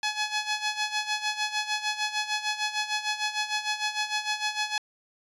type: tone with tremolo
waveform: 10% pulse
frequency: 848 Hz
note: G#5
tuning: 36 cents sharp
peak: -16 dBFS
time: 0.03-4.78 s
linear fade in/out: 2 ms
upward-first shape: sine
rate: 6.6 Hz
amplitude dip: 75%
effects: resampled to 22050 Hz